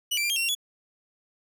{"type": "tone with pitch steps", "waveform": "sawtooth", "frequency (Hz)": [2946, 2341, 2383, 3219, 2729, 2754, 3393], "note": ["F#7", "D7", "D7", "G7", "F7", "F7", "G#7"], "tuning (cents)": [-8, -6, 25, 45, -41, -25, 36], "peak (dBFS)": -21, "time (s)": [0.11, 0.551], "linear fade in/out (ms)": 10, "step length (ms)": 63, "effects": []}